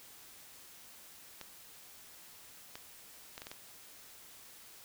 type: clicks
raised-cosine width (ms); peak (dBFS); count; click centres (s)
0.2; -27; 6; 1.413 / 2.755 / 3.379 / 3.419 / 3.469 / 3.515
effects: white hiss -55 dBFS RMS until 4.84 s